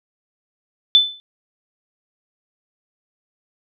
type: tone with exponential decay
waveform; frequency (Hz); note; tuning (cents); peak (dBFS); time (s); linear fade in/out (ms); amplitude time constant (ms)
sine; 3514; A7; -3; -5; 0.95-1.2; 0; 54
effects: none